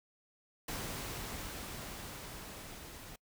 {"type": "noise with level ramp", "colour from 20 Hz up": "pink", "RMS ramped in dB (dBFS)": [-40, -50], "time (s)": [0.68, 3.16], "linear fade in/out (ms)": 5, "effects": ["noise-tail reverb RT60 0.1 s tail -25 dB re dry"]}